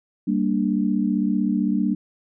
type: chord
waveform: sine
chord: G minor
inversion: none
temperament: equal with one note detuned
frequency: 196 / 231.7 / 293.7 Hz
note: G3 / Bb3 / D4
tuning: 0 / -10 / 0 cents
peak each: -22 / -23 / -24 dBFS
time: 0.27-1.95 s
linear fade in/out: 10 ms
effects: none